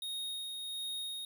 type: tone with tremolo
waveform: square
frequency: 3729 Hz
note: A#7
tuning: in tune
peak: -37 dBFS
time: 0.02-1.25 s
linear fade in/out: 2 ms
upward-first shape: sine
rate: 1.4 Hz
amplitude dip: 30%
effects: 11-bit